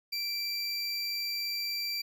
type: tone pair together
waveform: square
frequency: 2349 / 4704 Hz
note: D7 / D8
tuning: 0 / +2 cents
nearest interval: octave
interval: 1202 cents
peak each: -39 / -33 dBFS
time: 0.12-2.02 s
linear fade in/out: 10 ms
effects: none